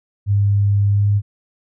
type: tone with pitch glide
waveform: sine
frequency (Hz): 101.1 to 102.22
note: G#2 to G#2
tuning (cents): -46 to -27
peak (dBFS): -12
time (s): 0.26-1.22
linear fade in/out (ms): 50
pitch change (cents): +19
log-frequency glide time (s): 0.88-1.08
effects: none